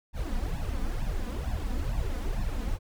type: noise with flanger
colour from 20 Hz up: brown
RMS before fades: -30 dBFS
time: 0.13-2.79 s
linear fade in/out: 50 ms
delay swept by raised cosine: 1.1 to 4.1 ms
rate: 2.2 Hz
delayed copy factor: +0.95
effects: none